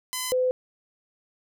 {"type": "tone pair in turn", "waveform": ["5% pulse", "sine"], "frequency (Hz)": [1016, 508], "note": ["B5", "B4"], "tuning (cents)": [49, 49], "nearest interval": "octave", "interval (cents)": 1200, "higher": "first", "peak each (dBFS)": [-16, -20], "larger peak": "first", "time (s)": [[0.13, 0.32], [0.32, 0.51]], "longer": "neither", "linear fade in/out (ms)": 0, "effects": []}